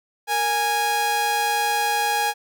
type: tone pair together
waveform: sawtooth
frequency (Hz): 464.4 / 827.5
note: A#4 / G#5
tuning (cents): -7 / -6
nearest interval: minor seventh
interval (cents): 1001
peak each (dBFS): -27 / -16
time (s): 0.27-2.34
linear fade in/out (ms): 50
effects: none